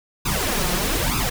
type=noise with flanger; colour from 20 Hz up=pink; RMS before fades=-22 dBFS; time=0.25-1.3 s; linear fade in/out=10 ms; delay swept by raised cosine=0.79 to 5.69 ms; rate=1.1 Hz; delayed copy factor=+0.9; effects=none